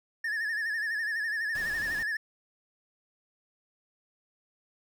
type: tone with vibrato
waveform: triangle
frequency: 1760 Hz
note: A6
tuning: in tune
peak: -27 dBFS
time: 0.24-2.17 s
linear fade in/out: 5 ms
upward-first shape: sine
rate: 12 Hz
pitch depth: 87 cents each way
type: noise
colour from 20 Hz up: pink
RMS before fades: -44 dBFS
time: 1.55-2.03 s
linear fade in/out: 2 ms
effects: none